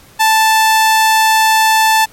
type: tone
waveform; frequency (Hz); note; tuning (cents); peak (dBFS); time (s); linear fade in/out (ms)
sawtooth; 880; A5; 0; -4; 0.19-2.06; 20
effects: pink hiss -43 dBFS RMS until 2.12 s + MP3 64 kbps